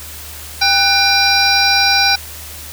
harmonic tone with a mistuned harmonic, 796 Hz, G5, 26 cents sharp, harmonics 1 / 2 / 3 / 5 / 6 / 7, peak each -17 / -17 / -17 / -17 / -17 / -17 dBFS, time 0.61-2.16 s, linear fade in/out 10 ms, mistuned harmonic 2, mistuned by -110 cents, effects added 76 Hz sine -35 dBFS peak until 2.72 s + white hiss -32 dBFS RMS until 2.72 s

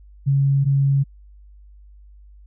sine tone pair in turn, 138.4 / 138.4 Hz, C#3 / C#3, -2 / -2 cents, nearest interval unison, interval 0 cents, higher neither, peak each -14 dBFS, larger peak neither, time 0.26-0.65 / 0.65-1.04 s, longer neither, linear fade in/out 20 ms, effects added 50 Hz sine -43 dBFS peak until 2.46 s

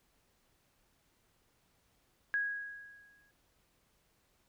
sine tone with exponential decay, 1653 Hz, G#6, 9 cents flat, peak -28 dBFS, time 2.34-3.31 s, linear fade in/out 0 ms, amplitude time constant 210 ms, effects pink hiss -73 dBFS RMS until 4.48 s

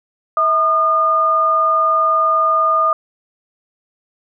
sine tone pair together, 646.8 / 1218 Hz, E5 / D#6, -33 / -37 cents, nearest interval major seventh, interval 1096 cents, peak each -20 / -12 dBFS, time 0.37-2.93 s, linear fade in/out 2 ms, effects none

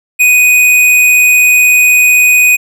sine tone with hard clipping, 2489 Hz, D#7, in tune, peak -5 dBFS, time 0.19-2.57 s, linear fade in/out 20 ms, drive 17 dB, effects none

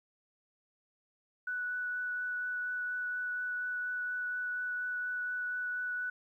sine tone with vibrato, 1480 Hz, F#6, in tune, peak -33 dBFS, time 1.47-6.1 s, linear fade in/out 5 ms, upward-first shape triangle, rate 4.2 Hz, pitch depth 10 cents each way, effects 12-bit

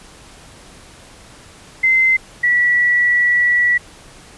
sine tone pair in turn, 2069 / 1945.8 Hz, C7 / B6, -20 / -26 cents, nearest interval minor second, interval 106 cents, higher first, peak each -10 / -11 dBFS, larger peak first, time 1.83-2.17 / 2.43-3.78 s, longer second, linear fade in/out 10 ms, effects pink hiss -42 dBFS RMS until 4.37 s + resampled to 24000 Hz

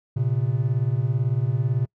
triangle beating tone pair, 116.54 / 134.54 Hz, A#2 / C3, 0 / +49 cents, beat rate 18 Hz, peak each -21 dBFS, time 0.16-1.86 s, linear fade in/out 10 ms, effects noise-tail reverb RT60 0.1 s tail -25 dB re dry

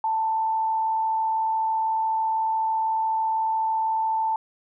sine tone with frequency modulation, 886 Hz, A5, 12 cents sharp, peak -21 dBFS, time 0.04-4.36 s, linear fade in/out 2 ms, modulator 78 Hz, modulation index 0.22, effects none

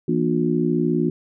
harmonic tone with a mistuned harmonic, 59.8 Hz, A#1, 45 cents sharp, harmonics 3 / 4 / 5 / 6, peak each -23 / -23 / -23 / -23 dBFS, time 0.08-1.1 s, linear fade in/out 5 ms, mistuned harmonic 3, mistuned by -140 cents, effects none

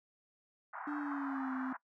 white band-pass noise, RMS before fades -44 dBFS, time 0.73-1.77 s, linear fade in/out 10 ms, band 740 to 1600 Hz, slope 48 dB/octave
triangle tone with pitch glide, 293.7 to 260.1 Hz, D4 to C4, 0 to -10 cents, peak -34 dBFS, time 0.87-1.73 s, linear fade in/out 5 ms, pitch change -210 cents, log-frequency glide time 0.98-1.53 s
effects noise-tail reverb RT60 0.1 s tail -20 dB re dry

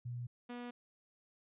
sine / sawtooth tone pair in turn, 121.4 / 242.8 Hz, B2 / B3, -29 / -29 cents, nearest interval octave, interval 1200 cents, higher second, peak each -39 / -39 dBFS, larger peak neither, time 0.05-0.27 / 0.49-0.71 s, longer neither, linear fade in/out 10 ms, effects resampled to 8000 Hz

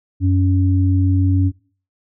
sine tone pair together, 93.44 / 280 Hz, F#2 / C#4, +18 / +18 cents, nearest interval octave + perfect fifth, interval 1900 cents, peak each -13 / -19 dBFS, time 0.2-1.52 s, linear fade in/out 50 ms, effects noise-tail reverb RT60 0.4 s tail -19 dB re dry

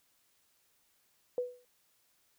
sine tone with exponential decay, 493.9 Hz, B4, in tune, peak -27 dBFS, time 1.38-1.65 s, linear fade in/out 1 ms, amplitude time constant 57 ms, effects white hiss -72 dBFS RMS until 2.38 s

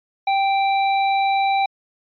square tone, 784 Hz, G5, in tune, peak -17 dBFS, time 0.27-1.66 s, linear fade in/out 5 ms, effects resampled to 11025 Hz

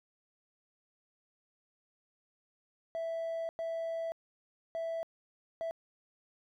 triangle tone bursts at uneven times, 659.3 Hz, E5, in tune, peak -31 dBFS, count 4, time 2.95-3.49 / 3.59-4.12 / 4.75-5.03 / 5.61-5.71 s, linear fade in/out 0 ms, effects tanh soft clip ceiling -28 dBFS

